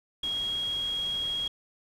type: tone in noise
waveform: sine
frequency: 3285 Hz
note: G#7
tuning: 20 cents flat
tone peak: -28 dBFS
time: 0.23-1.48 s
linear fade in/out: 5 ms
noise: pink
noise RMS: -45 dBFS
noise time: 0.23-1.48 s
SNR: +14 dB
effects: low-pass 11000 Hz 12 dB/octave